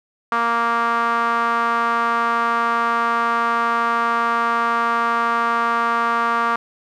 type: tone with band-pass filter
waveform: sawtooth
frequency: 233.1 Hz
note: A#3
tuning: in tune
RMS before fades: -19 dBFS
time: 0.32-6.56 s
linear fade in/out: 2 ms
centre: 1200 Hz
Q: 4
effects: none